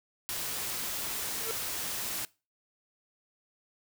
white noise, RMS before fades -35 dBFS, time 0.29-2.25 s, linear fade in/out 0 ms
square tone with exponential growth, 448.8 Hz, A4, 34 cents sharp, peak -31 dBFS, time 1.35-1.51 s, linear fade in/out 0 ms, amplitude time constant 34 ms
effects noise-tail reverb RT60 0.3 s tail -22 dB re dry

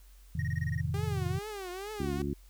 sine chord, F dominant seventh, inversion none, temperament just, 87.31 / 109.13 / 130.96 / 157.15 Hz, F2 / A2 / C3 / Eb3, 0 / -14 / +2 / +18 cents, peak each -34 / -37 / -35 / -35 dBFS, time 0.35-1.39 s, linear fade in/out 5 ms
triangle tone bursts, 1868 Hz, A#6, 3 cents sharp, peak -37 dBFS, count 8, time 0.39-0.808 s, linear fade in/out 5 ms, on 33 ms, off 22 ms
sawtooth tone with vibrato, 392 Hz, G4, in tune, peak -34 dBFS, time 0.94-2.22 s, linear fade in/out 2 ms, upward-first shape triangle, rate 2.3 Hz, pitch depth 190 cents each way
harmonic tone, 71 Hz, C#2, 42 cents sharp, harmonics 1 / 2 / 3 / 4 / 5, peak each -37 / -37 / -37 / -37 / -37 dBFS, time 1.99-2.34 s, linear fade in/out 10 ms
effects added 46 Hz sine -52 dBFS peak until 2.49 s + white hiss -64 dBFS RMS until 2.49 s

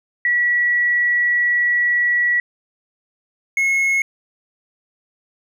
sine / triangle tone pair in turn, 1937 / 2174 Hz, B6 / C#7, -34 / -34 cents, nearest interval major second, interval 200 cents, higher second, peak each -14 / -13 dBFS, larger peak second, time 0.25-2.4 / 3.57-4.02 s, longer first, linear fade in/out 2 ms, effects none

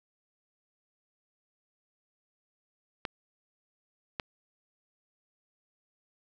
clicks, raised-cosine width 0.3 ms, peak -16 dBFS, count 2, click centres 3.052 / 4.198 s, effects none

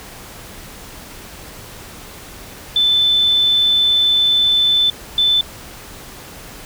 sine tone bursts at uneven times, 3520 Hz, A7, in tune, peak -11 dBFS, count 2, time 2.76-4.9 / 5.18-5.41 s, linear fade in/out 2 ms, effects pink hiss -36 dBFS RMS until 6.65 s

